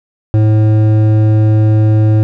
sine tone with hard clipping, 108.1 Hz, A2, 30 cents flat, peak -8 dBFS, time 0.34-2.23 s, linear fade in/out 0 ms, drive 10 dB, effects none

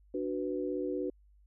sine chord, B minor, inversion first, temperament equal, 293.7 / 370 / 493.9 Hz, D4 / F#4 / B4, 0 / 0 / 0 cents, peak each -36 / -35 / -37 dBFS, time 0.14-1.1 s, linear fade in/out 5 ms, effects added 50 Hz sine -59 dBFS peak until 1.46 s

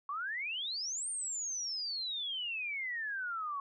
sine exponential two-way sweep, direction up then down, 1097 to 8970 to 1097 Hz, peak -35 dBFS, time 0.09-3.6 s, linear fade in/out 2 ms, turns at 1.09 s, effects none

